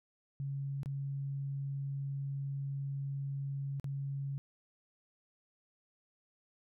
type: tone with dropouts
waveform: sine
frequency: 138.59 Hz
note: C#3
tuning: in tune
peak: -35 dBFS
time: 0.4-4.38 s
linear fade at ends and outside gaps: 0 ms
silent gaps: 0.832-0.859 / 3.798-3.843 s
effects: none